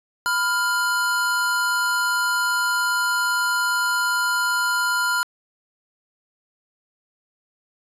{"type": "tone pair together", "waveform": "square", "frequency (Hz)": [995, 1404.5], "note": ["B5", "F6"], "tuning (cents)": [13, 9], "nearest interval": "tritone", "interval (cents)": 596, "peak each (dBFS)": [-26, -21], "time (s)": [0.26, 5.23], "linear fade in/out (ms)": 0, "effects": ["resampled to 32000 Hz", "9-bit"]}